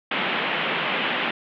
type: band-pass noise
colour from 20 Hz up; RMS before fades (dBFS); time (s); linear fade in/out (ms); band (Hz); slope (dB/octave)
white; -25; 0.11-1.31; 5; 150 to 3200; 48
effects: none